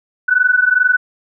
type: tone pair together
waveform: sine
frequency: 1480 / 1502.4 Hz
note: F#6 / F#6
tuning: 0 / +26 cents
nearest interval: unison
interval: 26 cents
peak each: -13 dBFS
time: 0.28-0.97 s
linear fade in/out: 10 ms
effects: none